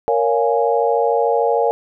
sine chord, Bb minor seventh, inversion none, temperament equal with one note detuned, 466.2 / 559.5 / 698.5 / 830.6 Hz, Bb4 / Db5 / F5 / Ab5, 0 / +16 / 0 / 0 cents, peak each -17 / -20 / -21 / -20 dBFS, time 0.08-1.71 s, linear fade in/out 0 ms, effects none

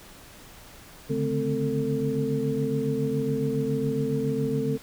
sine tone cluster, 141.6 / 148.8 / 215.6 / 257.4 / 446.9 Hz, C#3 / D3 / A3 / C4 / A4, +37 / +23 / -35 / -28 / +27 cents, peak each -30 / -33 / -32 / -29 / -28 dBFS, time 1.09-4.78 s, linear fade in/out 20 ms, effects pink hiss -48 dBFS RMS until 4.82 s

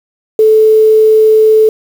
sine tone with quantisation, 435.7 Hz, A4, 17 cents flat, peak -3 dBFS, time 0.39-1.69 s, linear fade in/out 2 ms, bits 5, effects none

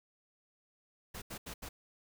pink noise bursts at uneven times, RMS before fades -44 dBFS, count 4, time 1.14-1.22 / 1.3-1.38 / 1.46-1.54 / 1.62-1.69 s, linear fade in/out 10 ms, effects none

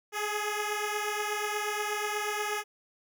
10% pulse beating tone pair, 416.5 / 424.8 Hz, G#4 / G#4, +5 / +39 cents, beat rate 8.3 Hz, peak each -23 / -27 dBFS, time 0.12-2.64 s, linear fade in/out 50 ms, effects none

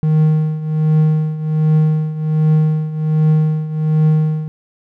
triangle tone with tremolo, 155.4 Hz, D#3, 2 cents flat, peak -6 dBFS, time 0.03-4.48 s, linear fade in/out 0 ms, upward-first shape triangle, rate 1.3 Hz, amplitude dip 80%, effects none

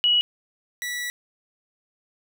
sine / sawtooth tone pair in turn, 2922 / 1950.2 Hz, F#7 / B6, -22 / -22 cents, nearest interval perfect fifth, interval 700 cents, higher first, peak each -16 / -24 dBFS, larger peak first, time 0.04-0.21 / 0.82-1.1 s, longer second, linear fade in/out 0 ms, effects none

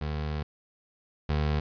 25% pulse tone pair in turn, 75.6 / 75.08 Hz, D#2 / D2, -49 / +39 cents, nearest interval unison, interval 12 cents, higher first, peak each -26 / -21 dBFS, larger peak second, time 0.01-0.43 / 1.29-1.6 s, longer first, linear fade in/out 5 ms, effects resampled to 11025 Hz + 10-bit

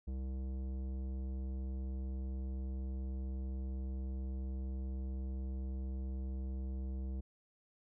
sine tone with tanh clipping, 65.41 Hz, C2, in tune, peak -39 dBFS, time 0.07-7.21 s, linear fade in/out 10 ms, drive 14 dB, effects none

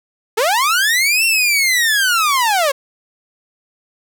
sawtooth linear two-way sweep, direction up then down, 405.3 to 2737 to 526 Hz, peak -9 dBFS, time 0.37-2.72 s, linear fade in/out 10 ms, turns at 1.25 s, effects none

